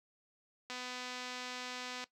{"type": "click train", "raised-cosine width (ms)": 0.2, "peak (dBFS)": -26, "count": 336, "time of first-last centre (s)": [0.7, 2.04], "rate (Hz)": 250, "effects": ["noise-tail reverb RT60 0.1 s tail -17 dB re dry", "high-pass 150 Hz 12 dB/octave"]}